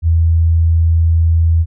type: tone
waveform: sine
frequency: 82.41 Hz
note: E2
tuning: in tune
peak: -8 dBFS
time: 0.02-1.66 s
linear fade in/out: 50 ms
effects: none